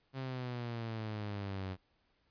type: exponential sweep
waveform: sawtooth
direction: down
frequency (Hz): 134.5 to 92.5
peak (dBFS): -34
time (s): 0.13-1.77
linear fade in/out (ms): 50
effects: pink hiss -75 dBFS RMS until 2.3 s + resampled to 11025 Hz